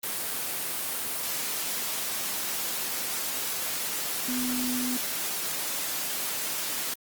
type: tone in noise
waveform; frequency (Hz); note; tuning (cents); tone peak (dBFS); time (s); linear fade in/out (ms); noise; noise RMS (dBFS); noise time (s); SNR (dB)
sine; 250.4; B3; +24; -28; 4.28-4.97; 5; white; -31; 0.03-6.94; 0
effects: high-pass 150 Hz 12 dB/octave + Opus 24 kbps

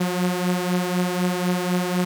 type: beating tone pair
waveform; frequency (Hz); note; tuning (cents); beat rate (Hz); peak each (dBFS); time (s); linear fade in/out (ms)
sawtooth; 178.7 / 182.7; F3 / F#3; +40 / -22; 4; -18 / -22; 0-2.05; 10
effects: 8-bit

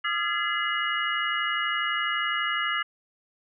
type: tone cluster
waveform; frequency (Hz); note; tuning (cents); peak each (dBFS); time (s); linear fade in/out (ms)
sine; 1223 / 1355 / 1690 / 2052 / 2895; D#6 / E6 / G#6 / C7 / F#7; -30 / +47 / +30 / -34 / -38; -31; 0.04-2.83; 10
effects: none

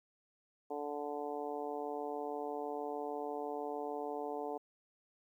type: harmonic tone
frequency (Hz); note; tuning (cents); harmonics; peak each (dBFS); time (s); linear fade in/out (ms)
146.3; D3; -6; 2 / 3 / 4 / 5 / 6 / 7; -46 / -41 / -46 / -43 / -46 / -54; 0.7-4.58; 10
effects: 12-bit

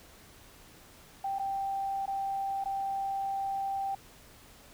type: tone with dropouts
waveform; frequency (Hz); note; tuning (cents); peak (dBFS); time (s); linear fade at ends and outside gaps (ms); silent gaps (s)
sine; 784; G5; 0; -30; 1.24-3.95; 5; 1.386-1.395 / 2.058-2.077 / 2.641-2.656
effects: pink hiss -55 dBFS RMS until 4.73 s

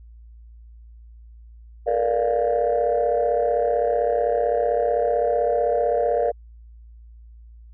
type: chord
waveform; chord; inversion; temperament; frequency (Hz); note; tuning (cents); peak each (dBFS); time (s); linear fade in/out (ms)
sine; Bb major seventh; third; equal with one note detuned; 440 / 475.7 / 587.3 / 698.5; A4 / Bb4 / D5 / F5; 0 / +35 / 0 / 0; -27 / -21 / -22 / -23; 1.86-6.32; 20
effects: tanh soft clip ceiling -12 dBFS + added 57 Hz sine -42 dBFS peak until 7.73 s

